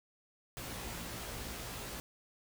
pink noise with comb filter, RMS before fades -43 dBFS, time 0.57-2 s, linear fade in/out 0 ms, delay 17 ms, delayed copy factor +0.95, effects none

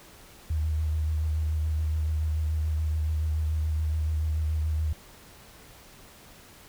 sine tone with vibrato, 77.8 Hz, D#2, in tune, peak -24 dBFS, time 0.5-4.93 s, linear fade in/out 5 ms, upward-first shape sine, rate 7 Hz, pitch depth 26 cents each way, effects pink hiss -51 dBFS RMS until 6.68 s

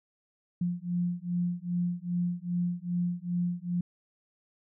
sine beating tone pair, 174.61 / 177.11 Hz, F3 / F3, 0 / +25 cents, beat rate 2.5 Hz, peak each -31 dBFS, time 0.61-3.81 s, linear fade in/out 5 ms, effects none

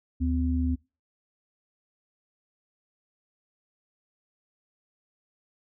sine tone pair together, 75.82 / 254.8 Hz, D#2 / C4, -44 / -46 cents, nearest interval octave + major sixth, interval 2098 cents, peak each -25 / -27 dBFS, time 0.2-0.76 s, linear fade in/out 20 ms, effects noise-tail reverb RT60 0.3 s tail -24 dB re dry

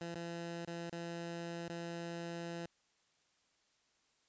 15% pulse tone with dropouts, 169.8 Hz, F3, 48 cents flat, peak -35 dBFS, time 0.01-2.66 s, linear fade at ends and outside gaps 2 ms, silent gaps 0.146-0.155 / 0.651-0.675 / 0.896-0.926 / 1.683-1.696 s, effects white hiss -75 dBFS RMS until 4.28 s + resampled to 16000 Hz

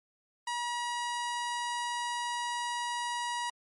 sawtooth tone, 960 Hz, B5, 49 cents flat, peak -28 dBFS, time 0.47-3.5 s, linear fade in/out 5 ms, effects MP3 48 kbps

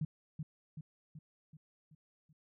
sine tone with echo, 154.1 Hz, D#3, 16 cents flat, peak -32 dBFS, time 0.01-0.05 s, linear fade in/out 5 ms, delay 380 ms, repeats 6, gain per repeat -5 dB, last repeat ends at 2.33 s, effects none

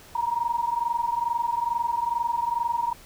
sine tone pair together, 932.3 / 954.6 Hz, A#5 / A#5, 0 / +41 cents, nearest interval unison, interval 41 cents, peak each -26 dBFS, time 0.15-2.93 s, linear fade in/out 5 ms, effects pink hiss -49 dBFS RMS until 3.05 s

